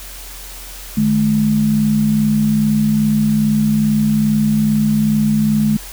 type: tone pair together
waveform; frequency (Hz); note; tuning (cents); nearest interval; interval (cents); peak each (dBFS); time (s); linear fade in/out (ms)
sine; 150.68 / 213.1; D3 / G#3; +45 / +45; tritone; 600; -19 / -12; 0.97-5.77; 5
effects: added 43 Hz sine -34 dBFS peak until 5.92 s + white hiss -34 dBFS RMS until 5.92 s